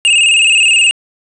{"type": "tone with vibrato", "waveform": "square", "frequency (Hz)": 2706, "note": "E7", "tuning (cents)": 45, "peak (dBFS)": -7, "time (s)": [0.05, 0.91], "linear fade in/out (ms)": 0, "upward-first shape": "square", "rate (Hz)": 19, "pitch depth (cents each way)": 70, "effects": ["resampled to 24000 Hz", "8-bit"]}